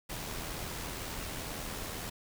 pink noise with amplitude modulation, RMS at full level -38 dBFS, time 0.09-2.1 s, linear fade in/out 10 ms, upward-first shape sine, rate 82.1 Hz, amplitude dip 35%, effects none

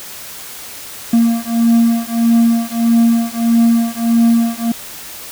triangle beating tone pair, 230.7 / 232.3 Hz, A#3 / A#3, -18 / -6 cents, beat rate 1.6 Hz, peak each -11 dBFS, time 1.13-4.72 s, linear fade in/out 5 ms, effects white hiss -31 dBFS RMS until 5.31 s

